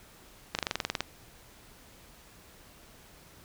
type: slowing click train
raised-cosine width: 0.2 ms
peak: -11 dBFS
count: 11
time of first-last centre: 0.55-1.006 s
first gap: 38 ms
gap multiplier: 1.04
effects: pink hiss -55 dBFS RMS until 3.44 s